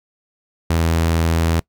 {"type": "tone", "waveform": "sawtooth", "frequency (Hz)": 82.41, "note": "E2", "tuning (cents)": 0, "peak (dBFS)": -11, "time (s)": [0.7, 1.6], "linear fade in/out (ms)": 5, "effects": ["noise-tail reverb RT60 0.1 s tail -23 dB re dry"]}